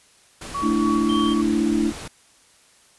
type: noise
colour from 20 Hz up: pink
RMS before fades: -35 dBFS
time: 0.41-2.08 s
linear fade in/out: 5 ms
type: tone with tremolo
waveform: sine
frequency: 1128 Hz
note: C#6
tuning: 30 cents sharp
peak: -23 dBFS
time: 0.54-1.42 s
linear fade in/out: 10 ms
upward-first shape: sine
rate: 3.4 Hz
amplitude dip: 55%
type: chord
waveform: sine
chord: A suspended fourth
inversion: none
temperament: just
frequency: 220 / 293.3 / 330 Hz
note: A3 / D4 / E4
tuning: 0 / -2 / +2 cents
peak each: -22 dBFS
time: 0.61-1.93 s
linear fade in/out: 50 ms
type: tone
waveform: triangle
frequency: 3154 Hz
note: G7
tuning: 10 cents sharp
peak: -28 dBFS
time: 1.09-1.34 s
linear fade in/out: 5 ms
effects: white hiss -55 dBFS RMS until 2.98 s + resampled to 24000 Hz